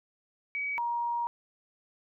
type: tone pair in turn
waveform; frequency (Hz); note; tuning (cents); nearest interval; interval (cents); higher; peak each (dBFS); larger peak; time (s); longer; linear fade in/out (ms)
sine; 2270 / 945.9; C#7 / A#5; +41 / +25; octave + minor third; 1516; first; -30 / -28; second; 0.55-0.78 / 0.78-1.27; second; 0
effects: none